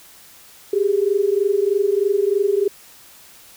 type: tone pair together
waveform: sine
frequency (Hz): 390.4 / 413.6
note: G4 / G#4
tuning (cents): -7 / -7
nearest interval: minor second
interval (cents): 100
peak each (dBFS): -18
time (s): 0.73-2.68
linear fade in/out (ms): 5
effects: white hiss -46 dBFS RMS until 3.56 s